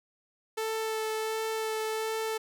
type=tone with vibrato; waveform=sawtooth; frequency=440 Hz; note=A4; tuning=in tune; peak=-26 dBFS; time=0.57-2.38 s; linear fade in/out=10 ms; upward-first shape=sine; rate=1.4 Hz; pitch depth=11 cents each way; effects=none